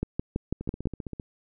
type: two click trains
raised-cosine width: 3 ms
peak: -14 / -22 dBFS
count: 6 / 10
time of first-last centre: 0.03-0.856 / 0.61-1.198 s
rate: 6.05 / 15.3 Hz
effects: none